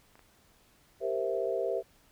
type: clicks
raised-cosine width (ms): 0.5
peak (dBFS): -40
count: 2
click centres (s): 0.155 / 0.193
type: chord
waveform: sine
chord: C dominant seventh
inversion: second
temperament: equal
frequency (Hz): 392 / 466.2 / 523.3 / 659.3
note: G4 / Bb4 / C5 / E5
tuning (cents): 0 / 0 / 0 / 0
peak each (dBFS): -34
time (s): 1-1.83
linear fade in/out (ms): 50
effects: pink hiss -64 dBFS RMS until 2.11 s